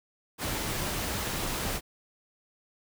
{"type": "noise", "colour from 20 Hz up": "pink", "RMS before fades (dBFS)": -32, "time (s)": [0.38, 1.81], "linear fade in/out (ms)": 50, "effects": []}